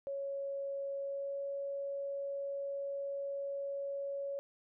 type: tone with pitch glide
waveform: sine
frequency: 554.4 to 557.9 Hz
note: C#5 to C#5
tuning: 0 to +11 cents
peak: -36 dBFS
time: 0.07-4.39 s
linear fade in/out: 0 ms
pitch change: +11 cents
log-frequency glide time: 0.98-1.41 s
effects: none